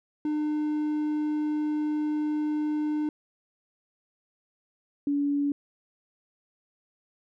triangle / sine tone pair in turn, 301.9 / 285.8 Hz, D4 / D4, +48 / -47 cents, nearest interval minor second, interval 95 cents, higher first, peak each -23 dBFS, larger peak neither, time 0.25-3.09 / 5.07-5.52 s, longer first, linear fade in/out 2 ms, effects none

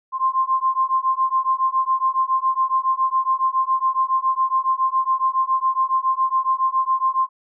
sine beating tone pair, 1048 / 1055.2 Hz, C6 / C6, +2 / +14 cents, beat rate 7.2 Hz, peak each -20 dBFS, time 0.12-7.29 s, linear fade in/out 50 ms, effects none

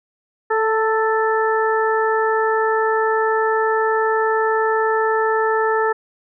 harmonic tone with a mistuned harmonic, 439.9 Hz, A4, in tune, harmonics 1 / 2 / 3 / 4, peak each -18 / -21 / -23 / -24 dBFS, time 0.5-5.93 s, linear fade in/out 10 ms, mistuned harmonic 2, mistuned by +16 cents, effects none

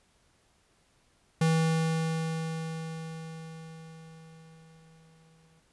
square tone with exponential decay, 161.7 Hz, E3, 33 cents flat, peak -22 dBFS, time 1.41-5.6 s, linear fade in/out 5 ms, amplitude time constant 910 ms, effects pink hiss -67 dBFS RMS until 5.72 s + resampled to 24000 Hz

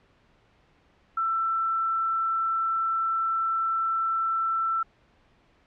sine tone, 1335 Hz, E6, 22 cents sharp, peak -23 dBFS, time 1.17-4.83 s, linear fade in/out 5 ms, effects pink hiss -62 dBFS RMS until 5.66 s + low-pass 3000 Hz 12 dB/octave

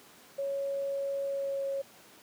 sine tone with pitch glide, 554.4 to 549.3 Hz, C#5 to C#5, 0 to -16 cents, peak -30 dBFS, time 0.38-1.82 s, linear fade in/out 10 ms, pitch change -16 cents, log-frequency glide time 1.28-1.68 s, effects pink hiss -55 dBFS RMS until 2.22 s + high-pass 200 Hz 12 dB/octave

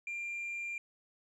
sine tone with tanh clipping, 2385 Hz, D7, 26 cents sharp, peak -37 dBFS, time 0.07-0.78 s, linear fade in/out 2 ms, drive 1 dB, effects none

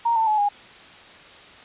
sine tone with pitch steps, 932.3 / 892.8 / 854.9 / 818.7 Hz, A#5 / A5 / G#5 / G#5, 0 / +25 / +50 / -25 cents, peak -17 dBFS, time 0.05-0.49 s, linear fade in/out 10 ms, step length 110 ms, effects white hiss -45 dBFS RMS until 1.64 s + resampled to 8000 Hz

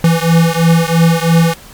square beating tone pair, 164.81 / 167.81 Hz, E3 / E3, 0 / +31 cents, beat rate 3 Hz, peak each -11 / -12 dBFS, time 0.04-1.54 s, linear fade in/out 2 ms, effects pink hiss -37 dBFS RMS until 1.73 s + MP3 96 kbps

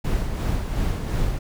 brown noise with tremolo, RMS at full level -22 dBFS, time 0.04-1.39 s, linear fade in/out 10 ms, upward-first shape sine, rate 2.8 Hz, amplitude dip 45%, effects none

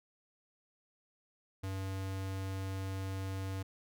square tone, 96 Hz, G2, 36 cents flat, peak -37 dBFS, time 1.63-3.63 s, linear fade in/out 10 ms, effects none

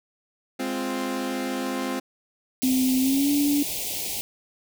sawtooth chord, F minor, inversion first, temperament equal, 207.7 / 261.6 / 349.2 Hz, Ab3 / C4 / F4, 0 / 0 / 0 cents, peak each -30 / -24 / -29 dBFS, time 0.59-2 s, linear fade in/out 10 ms
white band-stop noise, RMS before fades -30 dBFS, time 2.62-4.21 s, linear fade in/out 0 ms, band 840 to 2200 Hz, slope 48 dB/octave
sine tone with pitch glide, 258.2 to 288.2 Hz, C4 to D4, -23 to -33 cents, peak -19 dBFS, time 2.63-3.63 s, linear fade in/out 5 ms, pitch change +190 cents, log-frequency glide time 2.99-3.31 s
effects none

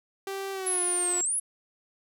sawtooth tone with pitch glide, 390 to 355.6 Hz, G4 to F4, -9 to +31 cents, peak -28 dBFS, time 0.27-1.21 s, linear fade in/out 2 ms, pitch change -160 cents, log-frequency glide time 0.52-0.83 s
sine linear two-way sweep, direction down then up, 11000 to 7459 to 11000 Hz, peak -25 dBFS, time 0.66-1.4 s, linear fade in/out 10 ms, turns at 1.23 s
effects none

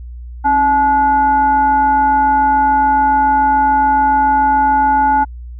sine tone with frequency modulation, 860 Hz, A5, 40 cents flat, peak -9 dBFS, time 0.44-5.25 s, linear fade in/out 20 ms, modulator 589 Hz, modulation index 0.49, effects added 60 Hz sine -27 dBFS peak until 5.59 s

